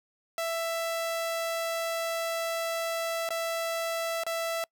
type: tone with dropouts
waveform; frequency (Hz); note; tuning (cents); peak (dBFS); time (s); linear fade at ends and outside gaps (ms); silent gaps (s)
sawtooth; 663; E5; +10; -25; 0.38-4.64; 1; 3.29-3.305 / 4.236-4.265
effects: noise-tail reverb RT60 0.1 s tail -26 dB re dry